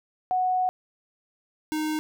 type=tone pair in turn; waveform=sine / square; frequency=738 / 308.9 Hz; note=F#5 / D#4; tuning=-5 / -12 cents; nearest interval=octave + minor third; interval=1507 cents; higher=first; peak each=-21 / -26 dBFS; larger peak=first; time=0.31-0.69 / 1.72-1.99 s; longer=first; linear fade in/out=0 ms; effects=none